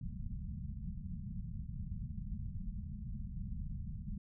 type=low-pass noise; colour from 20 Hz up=pink; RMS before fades=-42 dBFS; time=0.01-4.18 s; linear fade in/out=5 ms; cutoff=220 Hz; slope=96 dB/octave; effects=none